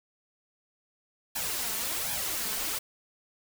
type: noise with flanger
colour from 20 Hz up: white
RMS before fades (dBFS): -32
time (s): 1.35-2.79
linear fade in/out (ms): 10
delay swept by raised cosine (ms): 1.2 to 4.6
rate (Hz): 1.3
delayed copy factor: +0.7
effects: none